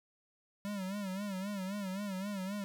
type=tone with vibrato; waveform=square; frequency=196 Hz; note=G3; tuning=in tune; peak=-37 dBFS; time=0.65-2.64 s; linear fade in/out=0 ms; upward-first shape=sine; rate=3.8 Hz; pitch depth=100 cents each way; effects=none

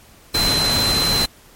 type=tone in noise; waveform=sine; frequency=4078 Hz; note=C8; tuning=45 cents flat; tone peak=-17 dBFS; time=0.34-1.26 s; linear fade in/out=10 ms; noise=pink; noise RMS=-21 dBFS; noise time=0.34-1.26 s; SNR=+1 dB; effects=pink hiss -48 dBFS RMS until 1.55 s + MP3 64 kbps

